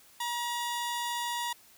sawtooth tone pair together, 954 / 3501 Hz, A#5 / A7, +40 / -9 cents, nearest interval octave + major seventh, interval 2251 cents, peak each -28 / -37 dBFS, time 0.2-1.53 s, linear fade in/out 5 ms, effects white hiss -58 dBFS RMS until 1.77 s

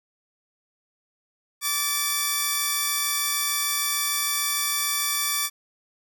5% pulse tone pair together, 1157.8 / 1760 Hz, D6 / A6, -25 / 0 cents, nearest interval perfect fifth, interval 725 cents, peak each -12 / -18 dBFS, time 1.61-5.5 s, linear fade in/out 50 ms, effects none

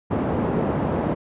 pink band-pass noise, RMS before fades -23 dBFS, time 0.1-1.15 s, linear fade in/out 20 ms, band 120 to 730 Hz, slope 12 dB/octave, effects resampled to 8000 Hz

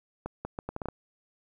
accelerating click train, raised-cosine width 1 ms, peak -20 dBFS, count 8, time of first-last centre 0.26-0.886 s, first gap 190 ms, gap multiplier 0.73, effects 10-bit

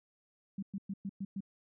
sine tone bursts, 196 Hz, G3, in tune, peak -35 dBFS, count 6, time 0.58-1.406 s, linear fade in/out 5 ms, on 46 ms, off 110 ms, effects none

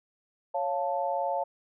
sine chord, Db augmented, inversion none, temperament equal, 554.4 / 698.5 / 880 Hz, Db5 / F5 / A5, 0 / 0 / 0 cents, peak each -31 dBFS, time 0.54-1.44 s, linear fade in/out 10 ms, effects none

